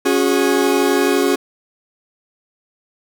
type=chord; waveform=40% pulse; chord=C# suspended fourth; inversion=none; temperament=equal with one note detuned; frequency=277.2 / 363.4 / 415.3 Hz; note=C#4 / F#4 / G#4; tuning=0 / -31 / 0 cents; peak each=-17 dBFS; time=0.05-1.36 s; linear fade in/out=10 ms; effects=none